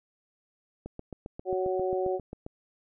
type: click train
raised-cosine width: 2 ms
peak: -25 dBFS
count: 13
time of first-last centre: 0.86-2.464 s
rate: 7.48 Hz
type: harmonic tone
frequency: 186 Hz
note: F#3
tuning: 9 cents sharp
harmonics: 2 / 3 / 4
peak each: -28 / -32 / -34 dBFS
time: 1.45-2.2 s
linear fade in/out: 50 ms
effects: none